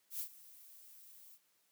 violet noise with ADSR envelope, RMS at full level -39 dBFS, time 0.1-1.39 s, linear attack 99 ms, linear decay 82 ms, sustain -19 dB, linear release 56 ms, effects white hiss -75 dBFS RMS until 1.71 s + high-pass 150 Hz 12 dB/octave

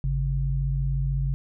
sine tone pair together, 51.12 / 137.3 Hz, G#1 / C#3, -27 / -16 cents, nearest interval octave + perfect fourth, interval 1711 cents, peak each -25 dBFS, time 0.04-1.34 s, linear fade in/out 0 ms, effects none

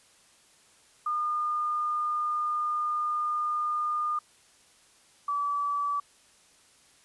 sine tone pair in turn, 1215 / 1151.6 Hz, D#6 / D6, -42 / -34 cents, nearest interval minor second, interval 92 cents, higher first, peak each -26 dBFS, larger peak neither, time 1.06-4.19 / 5.28-6 s, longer first, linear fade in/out 5 ms, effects white hiss -60 dBFS RMS until 7.04 s + resampled to 24000 Hz

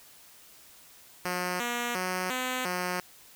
5% pulse tone with pitch steps, 179.9 / 240 / 183.7 / 254.8 / 180.1 Hz, F#3 / B3 / F#3 / C4 / F#3, -48 / -49 / -12 / -46 / -46 cents, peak -18 dBFS, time 1.25-3 s, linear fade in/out 2 ms, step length 350 ms, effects white hiss -54 dBFS RMS until 3.35 s

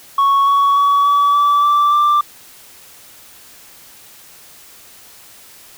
sine tone with pitch steps, 1108.7 / 1120.3 / 1132 / 1143.8 / 1155.8 / 1167.9 / 1180.1 Hz, C#6 / C#6 / C#6 / D6 / D6 / D6 / D6, 0 / +18 / +36 / -46 / -28 / -10 / +8 cents, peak -7 dBFS, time 0.18-2.21 s, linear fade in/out 5 ms, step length 290 ms, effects tanh soft clip ceiling -9 dBFS + white hiss -42 dBFS RMS until 5.77 s

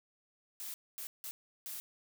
blue noise bursts at uneven times, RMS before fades -43 dBFS, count 4, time 0.6-0.74 / 0.98-1.07 / 1.24-1.31 / 1.66-1.8 s, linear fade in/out 0 ms, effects none

